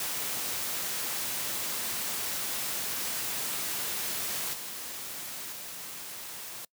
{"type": "noise with level steps", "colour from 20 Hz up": "white", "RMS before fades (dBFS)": [-33, -39, -41], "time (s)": [0, 6.65], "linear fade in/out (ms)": 2, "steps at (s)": [4.53, 5.52], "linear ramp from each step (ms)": 10, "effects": ["noise-tail reverb RT60 0.1 s tail -25 dB re dry", "high-pass 100 Hz 12 dB/octave"]}